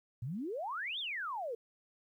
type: exponential two-way sweep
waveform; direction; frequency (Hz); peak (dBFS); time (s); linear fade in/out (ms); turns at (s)
sine; up then down; 109.3 to 3734 to 439.6; -36; 0.22-1.55; 5; 0.99
effects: 12-bit